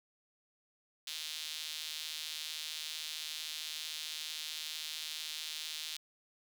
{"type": "tone with high-pass filter", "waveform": "sawtooth", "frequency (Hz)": 155.56, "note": "D#3", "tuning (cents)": 0, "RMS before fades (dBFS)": -42, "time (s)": [1.07, 5.97], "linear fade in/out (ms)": 5, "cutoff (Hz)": 3600, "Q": 2.3, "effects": []}